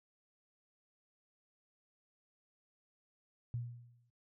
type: tone with exponential decay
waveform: sine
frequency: 119.7 Hz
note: A#2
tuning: 46 cents sharp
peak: -34 dBFS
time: 3.54-4.1 s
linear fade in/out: 0 ms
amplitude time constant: 120 ms
effects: noise-tail reverb RT60 0.2 s tail -21 dB re dry